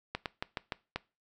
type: clicks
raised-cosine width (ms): 0.3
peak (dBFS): -17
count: 6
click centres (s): 0.15 / 0.258 / 0.425 / 0.572 / 0.722 / 0.96
effects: noise-tail reverb RT60 0.3 s tail -21 dB re dry